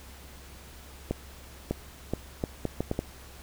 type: accelerating click train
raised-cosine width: 2 ms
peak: -14 dBFS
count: 8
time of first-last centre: 1.11-2.991 s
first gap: 600 ms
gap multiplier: 0.71
effects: added 67 Hz sine -48 dBFS peak until 3.42 s + pink hiss -50 dBFS RMS until 3.42 s